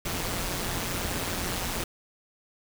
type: noise with amplitude modulation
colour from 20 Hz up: pink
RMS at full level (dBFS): -28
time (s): 0.05-1.84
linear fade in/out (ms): 5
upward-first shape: sine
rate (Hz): 178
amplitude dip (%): 65
effects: none